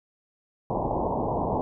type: low-pass noise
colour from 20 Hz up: white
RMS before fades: -27 dBFS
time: 0.7-1.61 s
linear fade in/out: 0 ms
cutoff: 1000 Hz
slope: 96 dB/octave
effects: none